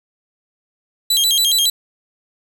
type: tone with vibrato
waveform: sawtooth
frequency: 3576 Hz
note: A7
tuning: 27 cents sharp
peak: -10 dBFS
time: 1.1-1.7 s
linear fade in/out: 5 ms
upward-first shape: square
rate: 7.2 Hz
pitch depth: 180 cents each way
effects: none